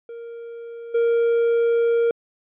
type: tone with level steps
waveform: triangle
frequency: 466.2 Hz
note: A#4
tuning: in tune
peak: -31 / -14 dBFS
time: 0.09-2.11 s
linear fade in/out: 2 ms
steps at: 0.94 s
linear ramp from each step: 10 ms
effects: resampled to 8000 Hz